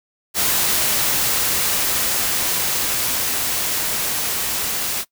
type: noise with level ramp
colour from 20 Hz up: white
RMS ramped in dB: -18 to -23 dBFS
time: 0.34-5.05 s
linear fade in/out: 50 ms
effects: noise-tail reverb RT60 0.1 s tail -21 dB re dry